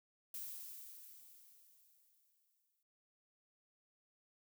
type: noise with exponential decay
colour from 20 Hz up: violet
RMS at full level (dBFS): -45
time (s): 0.34-2.83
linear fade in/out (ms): 2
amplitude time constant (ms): 540
effects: none